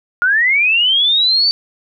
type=linear sweep; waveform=sine; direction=up; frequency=1400 to 4600 Hz; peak=-10 dBFS; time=0.22-1.51 s; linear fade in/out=0 ms; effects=none